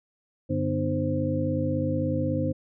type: tone cluster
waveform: sine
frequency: 95.3 / 146.2 / 250 / 306.3 / 522 Hz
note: G2 / D3 / B3 / D#4 / C5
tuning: -48 / -7 / +21 / -27 / -4 cents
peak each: -30 dBFS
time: 0.49-2.53 s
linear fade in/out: 20 ms
effects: none